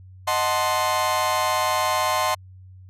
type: chord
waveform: 40% pulse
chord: D# diminished seventh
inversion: none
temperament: equal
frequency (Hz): 622.3 / 740 / 880 / 1046.5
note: D#5 / F#5 / A5 / C6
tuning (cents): 0 / 0 / 0 / 0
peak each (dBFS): -26 / -26 / -27 / -22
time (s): 0.27-2.35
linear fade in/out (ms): 10
effects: added 93 Hz sine -42 dBFS peak until 2.89 s + resampled to 32000 Hz